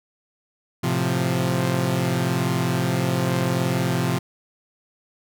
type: chord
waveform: sawtooth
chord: F major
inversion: first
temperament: equal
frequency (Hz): 110 / 130.81 / 174.61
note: A2 / C3 / F3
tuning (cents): 0 / 0 / 0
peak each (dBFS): -25 / -19 / -20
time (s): 0.83-4.19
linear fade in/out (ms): 10
effects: none